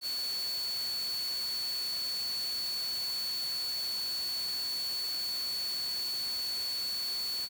sine tone in noise, 4435 Hz, C#8, in tune, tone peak -32 dBFS, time 0.01-7.49 s, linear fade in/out 50 ms, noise white, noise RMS -43 dBFS, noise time 0.01-7.49 s, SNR +8 dB, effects none

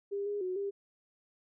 sine tone with pitch steps, 401.2 / 410.1 / 368 / 399.3 Hz, G4 / G#4 / F#4 / G4, +40 / -22 / -9 / +32 cents, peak -32 dBFS, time 0.11-0.71 s, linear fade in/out 20 ms, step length 150 ms, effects none

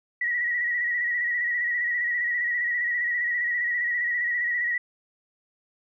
sine tone with vibrato, 1925 Hz, B6, 45 cents flat, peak -23 dBFS, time 0.21-4.78 s, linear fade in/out 5 ms, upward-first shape square, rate 15 Hz, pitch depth 34 cents each way, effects none

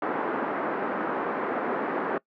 pink band-pass noise, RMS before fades -29 dBFS, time 0.02-2.18 s, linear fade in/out 2 ms, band 250 to 1600 Hz, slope 24 dB/octave, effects noise-tail reverb RT60 0.1 s tail -23 dB re dry

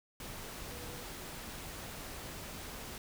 sine tone in noise, 487.7 Hz, B4, 22 cents flat, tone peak -52 dBFS, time 0.71-1.04 s, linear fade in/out 2 ms, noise pink, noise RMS -45 dBFS, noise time 0.2-2.98 s, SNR -10 dB, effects none

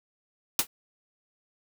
white noise with exponential decay, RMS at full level -18 dBFS, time 0.59-0.67 s, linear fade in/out 2 ms, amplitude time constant 17 ms, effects none

